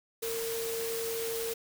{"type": "tone in noise", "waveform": "sine", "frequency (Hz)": 457.2, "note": "A#4", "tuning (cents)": -34, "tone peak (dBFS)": -33, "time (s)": [0.22, 1.54], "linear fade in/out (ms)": 10, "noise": "white", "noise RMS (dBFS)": -38, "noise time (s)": [0.22, 1.54], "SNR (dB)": 2, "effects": []}